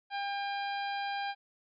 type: harmonic tone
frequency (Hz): 801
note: G5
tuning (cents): +37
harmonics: 1 / 2 / 3 / 4 / 5 / 6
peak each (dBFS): -34 / -40 / -44 / -46 / -48 / -50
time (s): 0.1-1.35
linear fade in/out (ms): 50
effects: none